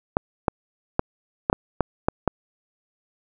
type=clicks; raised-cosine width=1 ms; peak=-4 dBFS; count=8; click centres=0.169 / 0.482 / 0.994 / 1.499 / 1.529 / 1.807 / 2.085 / 2.277 s; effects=none